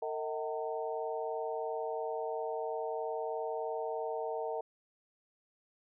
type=harmonic tone with a mistuned harmonic; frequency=151.7 Hz; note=D#3; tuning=44 cents flat; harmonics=3 / 4 / 5 / 6; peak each=-37 / -39 / -41 / -43 dBFS; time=0.02-4.61 s; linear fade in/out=5 ms; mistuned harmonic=4; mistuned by=+80 cents; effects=none